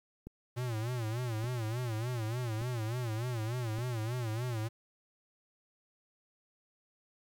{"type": "click train", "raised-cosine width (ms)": 3, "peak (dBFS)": -31, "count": 4, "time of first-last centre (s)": [0.27, 3.787], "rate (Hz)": 0.853}
{"type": "tone with vibrato", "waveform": "square", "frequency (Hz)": 116.9, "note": "A#2", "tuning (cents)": 5, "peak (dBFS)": -34, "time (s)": [0.56, 4.69], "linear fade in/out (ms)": 20, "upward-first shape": "sine", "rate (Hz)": 3.4, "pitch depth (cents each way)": 140}
{"effects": ["10-bit"]}